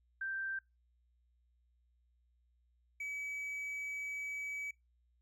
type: tone pair in turn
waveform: sine / triangle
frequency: 1568 / 2283 Hz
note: G6 / D7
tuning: 0 / -50 cents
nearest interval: perfect fifth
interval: 650 cents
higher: second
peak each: -36 / -37 dBFS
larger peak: first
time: 0.21-0.59 / 3-4.71 s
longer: second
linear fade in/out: 5 ms
effects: noise-tail reverb RT60 0.2 s tail -23 dB re dry + added 60 Hz sine -70 dBFS peak until 5.21 s